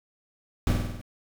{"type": "noise with echo", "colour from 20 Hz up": "brown", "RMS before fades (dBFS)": -22, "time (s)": [0.67, 0.72], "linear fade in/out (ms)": 0, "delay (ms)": 49, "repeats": 6, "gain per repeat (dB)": -3, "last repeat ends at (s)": 1.014, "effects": []}